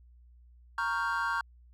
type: chord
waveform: triangle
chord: G half-diminished seventh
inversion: first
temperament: equal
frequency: 932.3 / 1108.7 / 1396.9 / 1568 Hz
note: Bb5 / Db6 / F6 / G6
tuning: 0 / 0 / 0 / 0 cents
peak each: -32 dBFS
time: 0.78-1.41 s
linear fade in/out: 2 ms
effects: tanh soft clip ceiling -17 dBFS + added 60 Hz sine -54 dBFS peak until 1.73 s